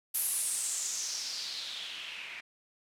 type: noise with low-pass filter sweep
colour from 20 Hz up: blue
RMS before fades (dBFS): -36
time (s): 0.14-2.41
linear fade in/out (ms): 10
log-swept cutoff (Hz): 12000 to 2200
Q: 4
effects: none